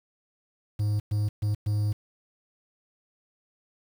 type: tone bursts at uneven times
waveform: triangle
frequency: 104.7 Hz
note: G#2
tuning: 15 cents sharp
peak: -21 dBFS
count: 4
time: 0.79-1 / 1.11-1.29 / 1.42-1.55 / 1.66-1.93 s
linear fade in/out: 10 ms
effects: 8-bit